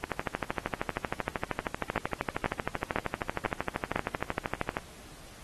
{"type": "two click trains", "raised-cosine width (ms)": 0.5, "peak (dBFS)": [-12, -14], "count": [5, 62], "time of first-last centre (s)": [[1.96, 3.96], [0.04, 4.769]], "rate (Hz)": [2, 12.9], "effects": ["pink hiss -51 dBFS RMS until 5.43 s", "AAC 32 kbps"]}